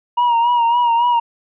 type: tone with vibrato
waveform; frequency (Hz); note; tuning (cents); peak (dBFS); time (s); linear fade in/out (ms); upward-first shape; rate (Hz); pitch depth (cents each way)
triangle; 948; A#5; +29; -10; 0.17-1.2; 10; sine; 3.6; 47
effects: resampled to 8000 Hz